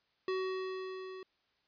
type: tone with level ramp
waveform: square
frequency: 375.8 Hz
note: F#4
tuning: 27 cents sharp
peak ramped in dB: -32 to -45 dBFS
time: 0.28-1.23 s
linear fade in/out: 2 ms
effects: white hiss -75 dBFS RMS until 1.67 s + resampled to 11025 Hz